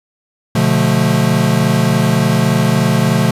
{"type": "chord", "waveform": "square", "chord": "B half-diminished seventh", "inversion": "none", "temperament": "equal with one note detuned", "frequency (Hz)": [123.47, 146.83, 177.15, 220], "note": ["B2", "D3", "F3", "A3"], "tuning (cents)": [0, 0, 25, 0], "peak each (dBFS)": -17, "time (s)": [0.55, 3.31], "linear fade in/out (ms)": 5, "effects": ["resampled to 32000 Hz"]}